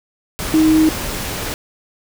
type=tone in noise; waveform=sine; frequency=314.5 Hz; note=D#4; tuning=19 cents sharp; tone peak=-9 dBFS; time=0.54-0.89 s; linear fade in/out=0 ms; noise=pink; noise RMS=-24 dBFS; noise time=0.39-1.54 s; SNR=+12 dB; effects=none